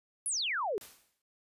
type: exponential sweep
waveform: sine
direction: down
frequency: 11120 to 370 Hz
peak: -30 dBFS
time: 0.26-0.78 s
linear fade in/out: 0 ms
type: noise with exponential decay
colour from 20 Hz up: white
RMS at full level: -46 dBFS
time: 0.81-1.22 s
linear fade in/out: 2 ms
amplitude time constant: 89 ms
effects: resampled to 32000 Hz